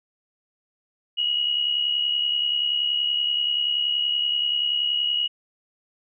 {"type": "tone with amplitude modulation", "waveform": "sine", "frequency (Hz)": 2900, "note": "F#7", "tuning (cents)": -35, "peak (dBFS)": -18, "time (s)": [1.17, 5.28], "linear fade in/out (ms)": 20, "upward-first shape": "sine", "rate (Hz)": 70.5, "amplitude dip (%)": 55, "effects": []}